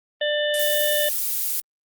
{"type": "harmonic tone", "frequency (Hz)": 594, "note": "D5", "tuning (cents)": 20, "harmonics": [1, 3, 5, 6], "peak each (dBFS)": [-22, -27, -29, -30], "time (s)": [0.21, 1.09], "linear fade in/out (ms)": 5}
{"type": "noise", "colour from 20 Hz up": "violet", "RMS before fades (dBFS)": -24, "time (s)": [0.54, 1.6], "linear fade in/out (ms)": 0}
{"effects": ["Opus 32 kbps"]}